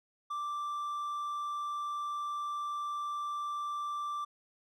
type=tone; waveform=triangle; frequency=1174.7 Hz; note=D6; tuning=in tune; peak=-32 dBFS; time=0.3-4.25 s; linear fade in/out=10 ms; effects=none